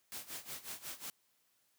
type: noise with tremolo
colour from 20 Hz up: white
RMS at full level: -43 dBFS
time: 0.12-1.1 s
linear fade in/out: 0 ms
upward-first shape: sine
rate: 5.5 Hz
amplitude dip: 85%
effects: white hiss -75 dBFS RMS until 1.78 s + high-pass 80 Hz 12 dB/octave